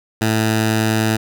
10% pulse tone with notch filter, 110 Hz, A2, in tune, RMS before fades -17 dBFS, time 0.21-1.17 s, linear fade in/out 10 ms, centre 510 Hz, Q 1.8, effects none

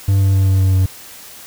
triangle tone with pitch steps, 98 / 97.15 / 96.32 / 95.49 / 94.66 / 93.85 Hz, G2 / G2 / G2 / G2 / F#2 / F#2, 0 / -15 / -30 / -45 / +40 / +25 cents, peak -8 dBFS, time 0.08-0.86 s, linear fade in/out 5 ms, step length 130 ms, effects white hiss -37 dBFS RMS until 1.46 s

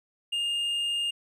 sine tone with tanh clipping, 2824 Hz, F7, 19 cents sharp, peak -27 dBFS, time 0.32-1.11 s, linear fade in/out 10 ms, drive 5 dB, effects none

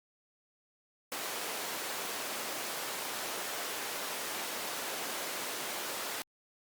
pink high-pass noise, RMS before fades -38 dBFS, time 1.12-6.22 s, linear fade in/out 0 ms, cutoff 430 Hz, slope 12 dB/octave, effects Opus 48 kbps

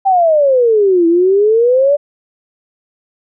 sine exponential two-way sweep, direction down then up, 793 to 329.6 to 589 Hz, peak -7 dBFS, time 0.05-1.97 s, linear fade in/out 20 ms, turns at 1.07 s, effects none

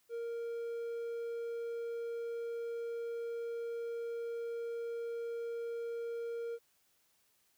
triangle tone, 466.2 Hz, A#4, in tune, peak -35 dBFS, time 0.09-6.59 s, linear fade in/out 50 ms, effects white hiss -73 dBFS RMS until 7.57 s

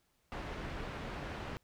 pink low-pass noise, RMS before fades -42 dBFS, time 0.32-1.57 s, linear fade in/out 0 ms, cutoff 2500 Hz, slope 12 dB/octave, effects pink hiss -75 dBFS RMS until 1.63 s

